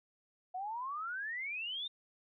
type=exponential sweep; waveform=sine; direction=up; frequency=716 to 3690 Hz; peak=-37 dBFS; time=0.54-1.88 s; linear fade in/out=10 ms; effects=none